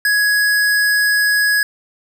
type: tone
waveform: square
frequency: 1671 Hz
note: G#6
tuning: 10 cents sharp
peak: -13 dBFS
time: 0.05-1.63 s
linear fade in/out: 2 ms
effects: none